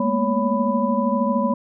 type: tone cluster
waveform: sine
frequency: 206.9 / 228.2 / 241.3 / 559 / 994 Hz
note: G#3 / A#3 / B3 / C#5 / B5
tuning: -6 / -37 / -40 / +14 / +11 cents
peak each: -24 dBFS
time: 0-1.54 s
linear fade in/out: 5 ms
effects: none